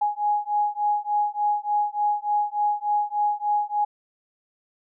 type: beating tone pair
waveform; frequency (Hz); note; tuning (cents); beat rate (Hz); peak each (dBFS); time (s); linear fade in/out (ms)
sine; 830 / 833.4; G#5 / G#5; -1 / +6; 3.4; -24; 0.01-3.85; 10
effects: none